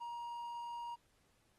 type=tone; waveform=triangle; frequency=946 Hz; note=A#5; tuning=25 cents sharp; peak=-40 dBFS; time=0-0.96 s; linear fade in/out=20 ms; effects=pink hiss -75 dBFS RMS until 1.58 s + AAC 32 kbps